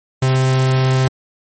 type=tone; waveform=45% pulse; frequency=130.81 Hz; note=C3; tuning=in tune; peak=-12 dBFS; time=0.22-1.08 s; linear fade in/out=5 ms; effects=MP3 32 kbps